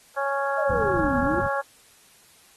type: harmonic tone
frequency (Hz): 277.2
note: C#4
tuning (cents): 0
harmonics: 2 / 3 / 4 / 5 / 6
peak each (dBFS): -27 / -29 / -30 / -31 / -32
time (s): 0.16-1.62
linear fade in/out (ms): 20
type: exponential two-way sweep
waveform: sine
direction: down then up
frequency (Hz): 658 to 240.3 to 374.9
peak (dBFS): -24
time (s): 0.57-1.41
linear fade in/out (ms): 20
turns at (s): 1.19
type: low-pass noise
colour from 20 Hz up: white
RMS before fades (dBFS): -32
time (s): 0.69-1.48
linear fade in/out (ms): 10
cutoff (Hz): 210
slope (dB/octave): 24
effects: white hiss -55 dBFS RMS until 2.56 s + AAC 32 kbps